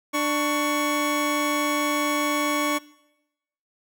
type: tone pair together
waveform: 25% pulse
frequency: 295.9 / 1117 Hz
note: D4 / C#6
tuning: +13 / +13 cents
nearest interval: octave + major seventh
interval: 2300 cents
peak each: -21 dBFS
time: 0.13-2.79 s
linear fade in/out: 20 ms
effects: noise-tail reverb RT60 0.9 s tail -21 dB re dry